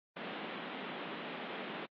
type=band-pass noise; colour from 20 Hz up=pink; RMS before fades=-44 dBFS; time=0.16-1.86 s; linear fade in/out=10 ms; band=180 to 3500 Hz; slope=48 dB/octave; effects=AAC 32 kbps